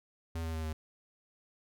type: tone with pitch steps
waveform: square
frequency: 82.41 / 81.13 / 79.88 / 78.64 Hz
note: E2 / E2 / D#2 / D#2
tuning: 0 / -27 / +46 / +19 cents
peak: -35 dBFS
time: 0.35-0.73 s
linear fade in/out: 5 ms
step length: 95 ms
effects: none